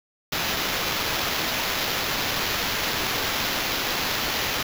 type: noise with sample-and-hold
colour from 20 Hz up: blue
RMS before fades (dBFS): -26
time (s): 0.32-4.63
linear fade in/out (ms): 5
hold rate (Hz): 8820
effects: none